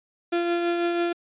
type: tone with tremolo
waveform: 35% pulse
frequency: 344.5 Hz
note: F4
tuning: 24 cents flat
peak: -19 dBFS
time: 0.32-1.13 s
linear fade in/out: 10 ms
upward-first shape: triangle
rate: 6.1 Hz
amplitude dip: 35%
effects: resampled to 8000 Hz